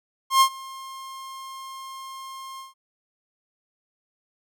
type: tone with ADSR envelope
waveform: 45% pulse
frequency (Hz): 1065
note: C6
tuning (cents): +30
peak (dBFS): -12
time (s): 0.3-2.74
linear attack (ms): 110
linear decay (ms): 78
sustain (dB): -24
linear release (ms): 150
effects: none